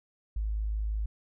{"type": "tone", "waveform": "sine", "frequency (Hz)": 53, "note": "G#1", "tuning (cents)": 36, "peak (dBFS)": -28, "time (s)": [0.36, 1.06], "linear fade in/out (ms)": 5, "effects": []}